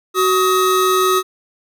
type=tone pair together; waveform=square; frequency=373.6 / 1265 Hz; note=F#4 / D#6; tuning=+17 / +28 cents; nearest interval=octave + major sixth; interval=2111 cents; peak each=-16 dBFS; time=0.14-1.23 s; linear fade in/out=50 ms; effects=none